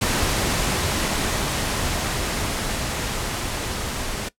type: noise with level ramp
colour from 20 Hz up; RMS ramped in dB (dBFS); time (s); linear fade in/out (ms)
pink; -21 to -28; 0.01-4.29; 10
effects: noise-tail reverb RT60 0.1 s tail -19 dB re dry + low-pass 11000 Hz 12 dB/octave